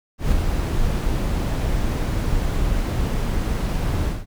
brown noise with ADSR envelope, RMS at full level -17 dBFS, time 0.18-4.26 s, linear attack 140 ms, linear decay 7 ms, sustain -4 dB, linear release 200 ms, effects none

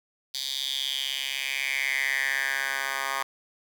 10% pulse tone with high-pass filter sweep, 136 Hz, C#3, 33 cents flat, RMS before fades -29 dBFS, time 0.34-3.23 s, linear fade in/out 5 ms, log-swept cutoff 4100 to 1200 Hz, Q 5.3, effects 8-bit

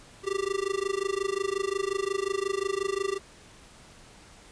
square tone with amplitude modulation, 392 Hz, G4, in tune, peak -24 dBFS, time 0.23-3.2 s, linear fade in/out 50 ms, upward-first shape sine, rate 25.6 Hz, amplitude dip 95%, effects pink hiss -52 dBFS RMS until 4.51 s + resampled to 22050 Hz

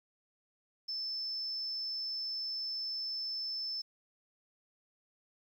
sine tone, 5274 Hz, E8, in tune, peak -35 dBFS, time 0.88-3.82 s, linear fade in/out 10 ms, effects 11-bit

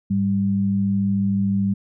sine tone pair together, 103.31 / 196.9 Hz, G#2 / G3, -9 / +8 cents, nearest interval major seventh, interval 1117 cents, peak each -25 / -18 dBFS, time 0.1-1.74 s, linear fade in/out 10 ms, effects none

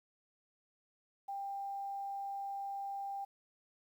sine tone with quantisation, 793 Hz, G5, 20 cents sharp, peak -38 dBFS, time 1.28-3.25 s, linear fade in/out 10 ms, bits 11, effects none

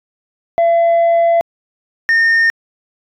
sine tone pair in turn, 676 / 1826.7 Hz, E5 / A#6, +43 / -36 cents, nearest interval octave + perfect fourth, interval 1721 cents, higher second, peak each -6 dBFS, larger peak neither, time 0.58-1.41 / 2.09-2.5 s, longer first, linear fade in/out 0 ms, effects tanh soft clip ceiling -8 dBFS

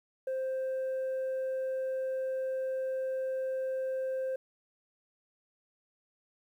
sine tone, 524 Hz, C5, 2 cents sharp, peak -28 dBFS, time 0.27-4.36 s, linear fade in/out 5 ms, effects tanh soft clip ceiling -30 dBFS + 11-bit

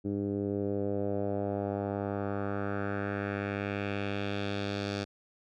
10% pulse tone with low-pass filter sweep, 100.6 Hz, G2, 45 cents sharp, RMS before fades -33 dBFS, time 0.04-5.05 s, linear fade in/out 20 ms, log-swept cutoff 320 to 4900 Hz, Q 2, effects none

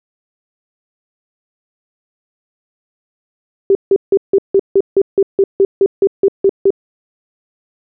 sine tone bursts, 392 Hz, G4, in tune, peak -6 dBFS, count 15, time 3.7-6.705 s, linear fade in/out 2 ms, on 51 ms, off 160 ms, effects none

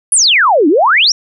sine exponential two-way sweep, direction down then up, 10880 to 277.2 to 5870 Hz, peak -6 dBFS, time 0.12-1.12 s, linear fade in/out 2 ms, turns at 0.68 s, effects none

